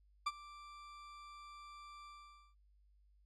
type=tone with ADSR envelope; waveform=40% pulse; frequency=1174.7 Hz; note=D6; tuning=in tune; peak=-31 dBFS; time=0.26-2.55 s; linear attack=9 ms; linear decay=40 ms; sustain=-20 dB; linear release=490 ms; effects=added 50 Hz sine -66 dBFS peak until 3.25 s + low-pass 6000 Hz 12 dB/octave